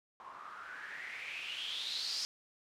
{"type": "noise with low-pass filter sweep", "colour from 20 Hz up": "blue", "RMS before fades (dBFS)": -42, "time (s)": [0.2, 2.25], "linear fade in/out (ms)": 0, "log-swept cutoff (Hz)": [990, 5100], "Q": 6.6, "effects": []}